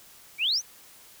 sine exponential sweep, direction up, 2217 to 6480 Hz, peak -22 dBFS, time 0.38-0.62 s, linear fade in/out 50 ms, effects white hiss -52 dBFS RMS until 1.2 s

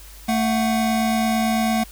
square tone pair together, 222.8 / 737.4 Hz, A3 / F#5, +22 / -6 cents, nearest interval octave + major sixth, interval 2072 cents, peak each -20 / -24 dBFS, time 0.28-1.84 s, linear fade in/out 10 ms, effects added 50 Hz sine -41 dBFS peak until 1.91 s + white hiss -45 dBFS RMS until 1.91 s

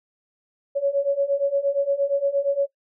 sine beating tone pair, 554.4 / 563 Hz, C#5 / C#5, 0 / +27 cents, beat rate 8.6 Hz, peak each -23 / -21 dBFS, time 0.75-2.67 s, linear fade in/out 20 ms, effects noise-tail reverb RT60 0.1 s tail -18 dB re dry

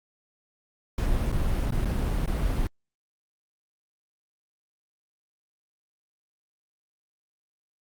brown noise with dropouts, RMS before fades -25 dBFS, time 0.98-2.67 s, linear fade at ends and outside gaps 2 ms, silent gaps 1.318-1.325 / 1.706-1.722 / 1.848-1.855 / 2.261-2.275 s, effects Opus 48 kbps

